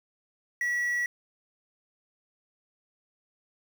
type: tone with quantisation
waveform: triangle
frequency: 1935 Hz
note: B6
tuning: 36 cents flat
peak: -24 dBFS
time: 0.61-1.06 s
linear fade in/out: 2 ms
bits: 8
effects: none